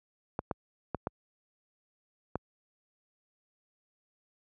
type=clicks; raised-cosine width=1 ms; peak=-17 dBFS; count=5; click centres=0.391 / 0.512 / 0.947 / 1.071 / 2.356 s; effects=high-pass 60 Hz 12 dB/octave